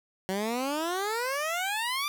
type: exponential sweep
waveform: 15% pulse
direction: up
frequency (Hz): 185 to 1200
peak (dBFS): -22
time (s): 0.29-2.08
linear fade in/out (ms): 0
effects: none